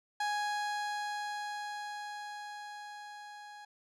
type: tone with level ramp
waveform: 30% pulse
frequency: 830.6 Hz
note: G#5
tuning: in tune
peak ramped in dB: -28 to -45 dBFS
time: 0.2-3.65 s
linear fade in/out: 5 ms
effects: low-pass 7000 Hz 12 dB/octave